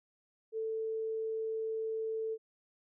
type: tone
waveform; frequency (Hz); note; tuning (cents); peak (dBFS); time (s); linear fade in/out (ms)
sine; 443.3; A4; +13; -33; 0.52-2.38; 50
effects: none